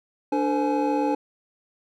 triangle tone cluster, 292.6 / 449 / 516 / 843 Hz, D4 / A4 / C5 / G#5, -6 / +35 / -24 / +26 cents, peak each -22 / -28 / -26 / -24 dBFS, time 0.32-1.15 s, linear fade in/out 5 ms, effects none

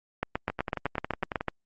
two click trains, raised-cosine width 0.5 ms, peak -12 / -16 dBFS, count 11 / 11, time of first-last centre 0.23-1.483 / 0.5-1.409 s, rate 7.98 / 11 Hz, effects Opus 48 kbps

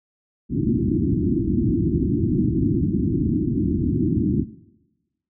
white low-pass noise, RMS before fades -20 dBFS, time 0.49-4.45 s, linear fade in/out 50 ms, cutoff 350 Hz, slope 96 dB/octave, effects noise-tail reverb RT60 1.0 s tail -18 dB re dry + high-pass 60 Hz 12 dB/octave

